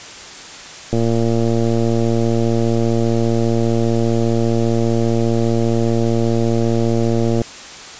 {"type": "click train", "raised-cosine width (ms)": 2, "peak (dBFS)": -5, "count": 747, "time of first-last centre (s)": [0.93, 7.417], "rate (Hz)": 115, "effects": ["white hiss -34 dBFS RMS until 7.99 s", "resampled to 16000 Hz"]}